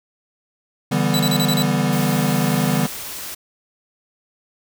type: chord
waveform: square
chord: E minor seventh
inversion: third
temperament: equal with one note detuned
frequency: 144.56 / 164.81 / 196 / 246.9 Hz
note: D3 / E3 / G3 / B3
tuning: -27 / 0 / 0 / 0 cents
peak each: -23 dBFS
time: 0.91-2.87 s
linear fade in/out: 10 ms
type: tone bursts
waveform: sawtooth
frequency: 3951 Hz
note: B7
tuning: in tune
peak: -17 dBFS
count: 6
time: 1.14-1.623 s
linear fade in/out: 0 ms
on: 53 ms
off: 33 ms
type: noise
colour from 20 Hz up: white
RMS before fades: -31 dBFS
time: 1.92-3.35 s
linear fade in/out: 10 ms
effects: none